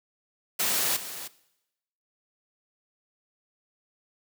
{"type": "noise with echo", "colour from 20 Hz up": "white", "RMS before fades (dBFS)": -26, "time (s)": [0.59, 0.97], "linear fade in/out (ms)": 10, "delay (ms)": 310, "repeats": 1, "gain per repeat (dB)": -12, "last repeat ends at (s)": 1.28, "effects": ["noise-tail reverb RT60 0.9 s tail -19 dB re dry", "high-pass 150 Hz 12 dB/octave"]}